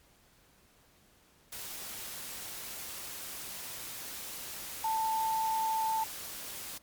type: tone in noise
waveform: sine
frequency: 887 Hz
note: A5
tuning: 14 cents sharp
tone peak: -28 dBFS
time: 4.84-6.04 s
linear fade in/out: 5 ms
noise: white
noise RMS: -42 dBFS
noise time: 1.52-6.78 s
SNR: +11 dB
effects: pink hiss -64 dBFS RMS until 6.82 s + MP3 96 kbps